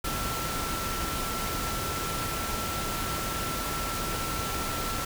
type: tone in noise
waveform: sine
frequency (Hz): 1341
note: E6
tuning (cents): +29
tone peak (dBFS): -35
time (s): 0.04-5.05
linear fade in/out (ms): 5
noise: pink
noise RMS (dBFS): -32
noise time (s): 0.04-5.05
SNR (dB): -6
effects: none